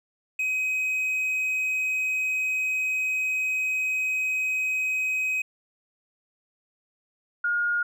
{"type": "tone pair in turn", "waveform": ["triangle", "sine"], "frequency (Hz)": [2526, 1426.7], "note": ["D#7", "F6"], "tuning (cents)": [26, 37], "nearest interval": "minor seventh", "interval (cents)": 989, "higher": "first", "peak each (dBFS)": -22, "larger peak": "neither", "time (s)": [[0.39, 5.42], [7.44, 7.83]], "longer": "first", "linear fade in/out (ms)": 5, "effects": []}